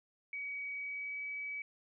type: tone with pitch glide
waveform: sine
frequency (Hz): 2265 to 2283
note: C#7 to D7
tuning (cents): +37 to -50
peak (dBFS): -38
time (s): 0.33-1.62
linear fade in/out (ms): 2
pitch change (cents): +13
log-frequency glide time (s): 0.72-1.24
effects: none